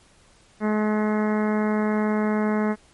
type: harmonic tone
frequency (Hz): 212.9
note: G#3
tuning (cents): +43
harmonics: 1 / 2 / 3 / 4 / 5 / 6 / 7 / 8 / 9 / 10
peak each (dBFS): -21 / -27 / -31 / -33 / -35 / -37 / -38 / -39 / -40 / -41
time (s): 0.6-2.76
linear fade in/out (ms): 50
effects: pink hiss -56 dBFS RMS until 2.93 s + MP3 48 kbps